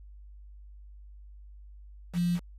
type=tone with quantisation; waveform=sine; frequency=174.61 Hz; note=F3; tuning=in tune; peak=-24 dBFS; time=2.13-2.4 s; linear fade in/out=50 ms; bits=7; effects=added 50 Hz sine -46 dBFS peak until 2.58 s + resampled to 32000 Hz